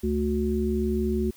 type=harmonic tone; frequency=73.3 Hz; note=D2; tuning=3 cents flat; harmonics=1 / 3 / 5; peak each=-28 / -26 / -27 dBFS; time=0.03-1.31 s; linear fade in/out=10 ms; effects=white hiss -54 dBFS RMS until 1.36 s